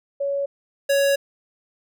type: tone pair in turn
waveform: sine / square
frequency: 560 / 557.6 Hz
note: C#5 / C#5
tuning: +18 / +10 cents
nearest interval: unison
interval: 8 cents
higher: first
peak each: -21 / -17 dBFS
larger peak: second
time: 0.2-0.46 / 0.89-1.16 s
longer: second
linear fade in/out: 10 ms
effects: none